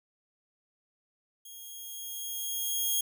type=tone with level ramp; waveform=5% pulse; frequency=3263 Hz; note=G#7; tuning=31 cents flat; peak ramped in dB=-37 to -17 dBFS; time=1.45-3.01 s; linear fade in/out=5 ms; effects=none